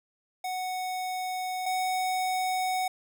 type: tone pair in turn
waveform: square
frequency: 740 / 743.8 Hz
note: F#5 / F#5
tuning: 0 / +9 cents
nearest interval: unison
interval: 9 cents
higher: second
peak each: -31 / -27 dBFS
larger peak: second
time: 0.44-1.66 / 1.66-2.88 s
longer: neither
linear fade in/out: 5 ms
effects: none